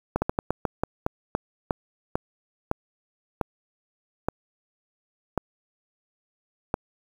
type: slowing click train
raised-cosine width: 1 ms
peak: -9 dBFS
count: 16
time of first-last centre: 0.16-6.741 s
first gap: 60 ms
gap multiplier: 1.25
effects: 7-bit